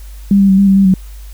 sine tone with pitch steps, 199 / 196.6 / 191.5 / 198.4 / 193.5 / 195.9 / 187.8 Hz, G3 / G3 / G3 / G3 / G3 / G3 / F#3, +26 / +5 / -40 / +21 / -22 / -1 / +26 cents, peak -5 dBFS, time 0.31-0.94 s, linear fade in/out 2 ms, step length 90 ms, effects added 50 Hz sine -28 dBFS peak until 1.33 s + white hiss -44 dBFS RMS until 1.33 s

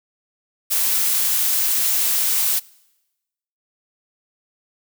blue noise, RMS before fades -19 dBFS, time 0.7-2.6 s, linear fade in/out 20 ms, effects noise-tail reverb RT60 1.0 s tail -24 dB re dry

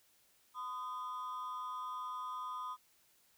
triangle ring-modulated tone, 1127 Hz, C#6, 28 cents sharp, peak -34 dBFS, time 0.54-2.77 s, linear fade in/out 50 ms, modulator 111 Hz, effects tanh soft clip ceiling -31 dBFS + white hiss -70 dBFS RMS until 3.37 s

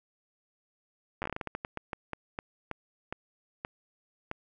slowing click train, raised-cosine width 0.5 ms, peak -19 dBFS, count 20, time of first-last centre 1.22-4.314 s, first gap 9 ms, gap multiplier 1.27, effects none

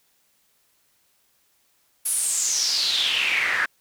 pink noise with band-pass filter sweep, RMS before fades -23 dBFS, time 2.05-3.66 s, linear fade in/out 10 ms, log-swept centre 11000 to 1600 Hz, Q 6.3, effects white hiss -65 dBFS RMS until 3.8 s

